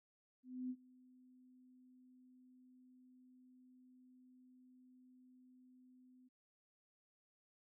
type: tone with ADSR envelope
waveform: sine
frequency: 253.7 Hz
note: B3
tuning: 47 cents sharp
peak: -39 dBFS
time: 0.43-6.29 s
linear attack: 270 ms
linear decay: 56 ms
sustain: -24 dB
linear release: 20 ms
effects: none